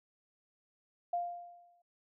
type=tone with exponential decay; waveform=sine; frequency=699 Hz; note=F5; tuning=1 cent sharp; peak=-29 dBFS; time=1.13-1.82 s; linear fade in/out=5 ms; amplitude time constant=150 ms; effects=none